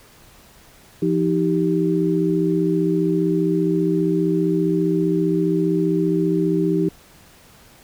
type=tone cluster; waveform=sine; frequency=171 / 315.1 / 390.2 Hz; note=F3 / D#4 / G4; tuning=-36 / +22 / -8 cents; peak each=-21 / -20 / -21 dBFS; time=1.02-6.89 s; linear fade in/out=5 ms; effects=pink hiss -49 dBFS RMS until 7.83 s